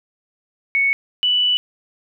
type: tone pair in turn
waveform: sine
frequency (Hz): 2217 / 2967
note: C#7 / F#7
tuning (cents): 0 / +4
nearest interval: perfect fourth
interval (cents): 504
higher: second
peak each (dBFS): -14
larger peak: neither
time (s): 0.75-0.93 / 1.23-1.57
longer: second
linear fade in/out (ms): 0
effects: none